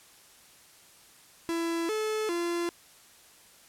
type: tone with pitch steps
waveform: 45% pulse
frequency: 334 / 432.6 / 343.8 Hz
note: E4 / A4 / F4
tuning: +23 / -29 / -27 cents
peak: -28 dBFS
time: 1.49-2.69 s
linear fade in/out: 0 ms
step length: 400 ms
effects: white hiss -56 dBFS RMS until 3.68 s + low-pass 12000 Hz 12 dB/octave